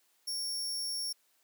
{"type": "tone", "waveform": "sawtooth", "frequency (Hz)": 5490, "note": "F8", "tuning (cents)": -31, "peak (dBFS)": -31, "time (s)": [0.27, 1.13], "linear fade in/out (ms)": 10, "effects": ["white hiss -71 dBFS RMS until 1.43 s", "high-pass 300 Hz 12 dB/octave"]}